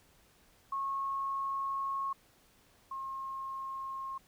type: tone pair in turn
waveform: sine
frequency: 1092 / 1073.2 Hz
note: C#6 / C6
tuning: -26 / +44 cents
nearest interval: unison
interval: 30 cents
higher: first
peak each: -32 / -37 dBFS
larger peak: first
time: 0.72-2.13 / 2.91-4.18 s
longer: first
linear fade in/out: 5 ms
effects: pink hiss -65 dBFS RMS until 4.27 s